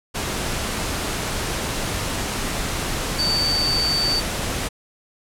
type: tone in noise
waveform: sine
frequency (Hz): 4577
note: D8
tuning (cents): -45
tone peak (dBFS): -19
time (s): 3.18-4.21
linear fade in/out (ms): 20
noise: pink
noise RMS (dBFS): -25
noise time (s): 0.14-4.69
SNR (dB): +3
effects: low-pass 11000 Hz 12 dB/octave